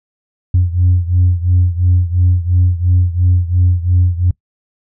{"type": "beating tone pair", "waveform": "sine", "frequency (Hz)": [88.5, 91.4], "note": ["F2", "F#2"], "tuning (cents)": [23, -21], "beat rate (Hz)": 2.9, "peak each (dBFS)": [-10, -13], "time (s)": [0.54, 4.31], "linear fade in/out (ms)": 5, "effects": ["noise-tail reverb RT60 0.1 s tail -23 dB re dry", "tanh soft clip ceiling -4 dBFS"]}